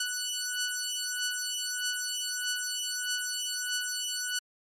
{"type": "beating tone pair", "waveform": "10% pulse", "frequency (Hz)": [1480, 1481.6], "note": ["F#6", "F#6"], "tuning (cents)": [0, 2], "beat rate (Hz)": 1.6, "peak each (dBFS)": -25, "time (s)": [0, 4.39], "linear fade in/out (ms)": 5, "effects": ["MP3 64 kbps"]}